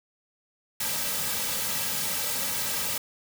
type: noise with comb filter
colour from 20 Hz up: white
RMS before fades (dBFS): -29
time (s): 0.8-2.98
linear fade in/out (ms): 5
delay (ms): 2.8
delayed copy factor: -0.85
effects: none